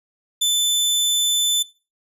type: tone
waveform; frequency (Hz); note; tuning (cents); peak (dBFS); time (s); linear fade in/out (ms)
sawtooth; 3520; A7; 0; -13; 0.41-1.63; 10
effects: noise-tail reverb RT60 0.3 s tail -19 dB re dry + resampled to 32000 Hz